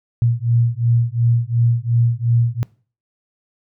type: beating tone pair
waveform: sine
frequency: 116.54 / 119.34 Hz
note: A#2 / A#2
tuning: 0 / +41 cents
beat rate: 2.8 Hz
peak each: -17 dBFS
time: 0.22-2.63 s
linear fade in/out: 0 ms
effects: noise-tail reverb RT60 0.4 s tail -22 dB re dry